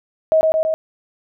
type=tone with echo; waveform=sine; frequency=635 Hz; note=D#5; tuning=35 cents sharp; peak=-10 dBFS; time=0.32-0.41 s; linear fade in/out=0 ms; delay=110 ms; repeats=3; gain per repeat=-2 dB; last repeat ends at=0.74 s; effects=none

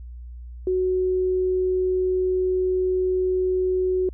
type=tone; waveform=sine; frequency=370 Hz; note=F#4; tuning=in tune; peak=-19 dBFS; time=0.67-4.09 s; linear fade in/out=2 ms; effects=added 60 Hz sine -35 dBFS peak until 4.13 s

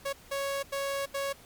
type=tone bursts at uneven times; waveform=sawtooth; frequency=554.4 Hz; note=C#5; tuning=in tune; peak=-26 dBFS; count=4; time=0.05-0.13 / 0.31-0.63 / 0.72-1.06 / 1.14-1.33 s; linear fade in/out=10 ms; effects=pink hiss -54 dBFS RMS until 1.45 s + MP3 96 kbps

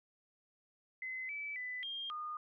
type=tone with pitch steps; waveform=sine; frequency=2042 / 2305 / 1998 / 3211 / 1223 Hz; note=C7 / D7 / B6 / G7 / D#6; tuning=-43 / -33 / +20 / +41 / -30 cents; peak=-39 dBFS; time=1.02-2.37 s; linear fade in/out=2 ms; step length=270 ms; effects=none

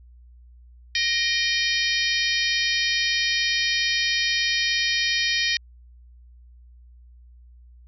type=harmonic tone with a mistuned harmonic; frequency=622.3 Hz; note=D#5; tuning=in tune; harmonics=3 / 4 / 5 / 6 / 7 / 8 / 9; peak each=-26 / -27 / -28 / -29 / -29 / -30 / -31 dBFS; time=0.95-5.57 s; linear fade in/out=2 ms; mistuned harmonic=4; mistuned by=-66 cents; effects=added 60 Hz sine -46 dBFS peak until 7.87 s

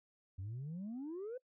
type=exponential sweep; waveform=sine; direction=up; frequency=89.5 to 521 Hz; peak=-39 dBFS; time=0.38-1.38 s; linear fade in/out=10 ms; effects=noise-tail reverb RT60 0.1 s tail -25 dB re dry + tanh soft clip ceiling -39 dBFS

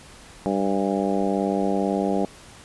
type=harmonic tone with a mistuned harmonic; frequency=98 Hz; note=G2; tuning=in tune; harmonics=2 / 3 / 4 / 5 / 6 / 7 / 8; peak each=-25 / -27 / -28 / -29 / -30 / -30 / -31 dBFS; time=0.46-2.25 s; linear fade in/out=0 ms; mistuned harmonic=8; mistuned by=+65 cents; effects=pink hiss -46 dBFS RMS until 2.64 s + resampled to 24000 Hz

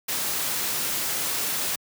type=noise; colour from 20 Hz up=white; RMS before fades=-27 dBFS; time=0.08-1.76 s; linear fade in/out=10 ms; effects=high-pass 100 Hz 12 dB/octave

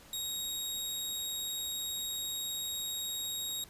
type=tone; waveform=20% pulse; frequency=3774 Hz; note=A#7; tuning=21 cents sharp; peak=-29 dBFS; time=0.13-3.64 s; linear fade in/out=2 ms; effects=pink hiss -56 dBFS RMS until 3.69 s + resampled to 32000 Hz

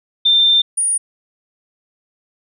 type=tone pair in turn; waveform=sine; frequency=3585 / 9571 Hz; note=A7 / D9; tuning=+32 / +32 cents; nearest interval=octave + perfect fourth; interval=1700 cents; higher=second; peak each=-9 / -14 dBFS; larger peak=first; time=0.25-0.62 / 0.77-0.98 s; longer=first; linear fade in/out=10 ms; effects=none

